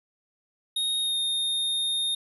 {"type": "tone with pitch glide", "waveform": "square", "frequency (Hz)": [3729, 3680], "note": ["A#7", "A#7"], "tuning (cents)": [0, -23], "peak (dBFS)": -25, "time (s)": [0.76, 2.15], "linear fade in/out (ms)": 5, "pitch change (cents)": -23, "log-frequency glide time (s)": [1.01, 1.17], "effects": []}